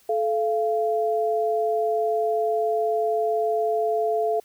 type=tone pair together; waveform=sine; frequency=434.5 / 687 Hz; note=A4 / F5; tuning=-22 / -29 cents; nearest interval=minor sixth; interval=793 cents; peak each=-23 / -23 dBFS; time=0.09-4.4 s; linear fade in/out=5 ms; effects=white hiss -58 dBFS RMS until 4.44 s